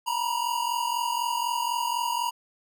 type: tone pair together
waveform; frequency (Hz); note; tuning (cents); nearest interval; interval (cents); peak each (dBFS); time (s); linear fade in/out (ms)
square; 932.3 / 976.3; A#5 / B5; 0 / -20; minor second; 80; -29 / -29; 0.06-2.31; 20
effects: none